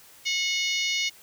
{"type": "harmonic tone", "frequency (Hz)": 728, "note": "F#5", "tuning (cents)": -28, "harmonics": [3, 4, 5, 6, 7, 8, 9], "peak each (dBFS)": [-28, -30, -32, -34, -35, -36, -37], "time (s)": [0.25, 1.1], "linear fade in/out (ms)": 20, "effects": ["white hiss -52 dBFS RMS until 1.22 s"]}